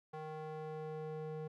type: tone with band-pass filter sweep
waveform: square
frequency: 155.56 Hz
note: D#3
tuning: in tune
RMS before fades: -44 dBFS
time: 0.13-1.48 s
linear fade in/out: 10 ms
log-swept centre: 720 to 390 Hz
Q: 1.5
effects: none